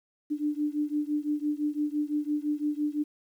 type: beating tone pair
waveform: sine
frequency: 294.8 / 300.7 Hz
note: D4 / D4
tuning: +7 / +41 cents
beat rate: 5.9 Hz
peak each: -29 / -30 dBFS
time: 0.3-3.04 s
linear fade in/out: 20 ms
effects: 10-bit